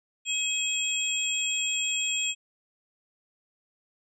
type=tone cluster; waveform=sine; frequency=2550 / 3294 / 7500 Hz; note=D#7 / G#7 / A#8; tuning=+42 / -15 / +10 cents; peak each=-30 dBFS; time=0.25-2.35 s; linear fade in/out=50 ms; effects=none